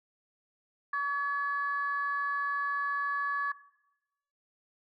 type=tone pair together; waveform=sine; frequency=1135.9 / 1702 Hz; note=C#6 / G#6; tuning=+42 / +42 cents; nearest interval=perfect fifth; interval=700 cents; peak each=-30 / -31 dBFS; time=0.93-3.52 s; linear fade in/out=5 ms; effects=noise-tail reverb RT60 0.9 s tail -17 dB re dry + tanh soft clip ceiling -21 dBFS